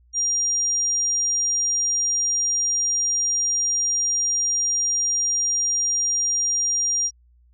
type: tone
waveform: sine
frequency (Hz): 5700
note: F8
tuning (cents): +34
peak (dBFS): -19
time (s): 0.13-7.11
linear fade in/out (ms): 50
effects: added 60 Hz sine -53 dBFS peak until 7.53 s